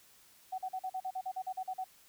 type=tone bursts; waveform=sine; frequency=751 Hz; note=F#5; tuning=26 cents sharp; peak=-34 dBFS; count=13; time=0.52-1.843 s; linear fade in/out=10 ms; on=63 ms; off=42 ms; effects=white hiss -62 dBFS RMS until 2.08 s